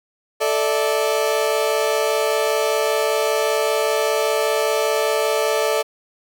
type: chord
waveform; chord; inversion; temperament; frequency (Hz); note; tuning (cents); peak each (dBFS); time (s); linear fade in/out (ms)
35% pulse; A suspended fourth; none; equal with one note detuned; 440 / 587.3 / 652.4; A4 / D5 / E5; 0 / 0 / -18; -19 / -20 / -22; 0.4-5.83; 20
effects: none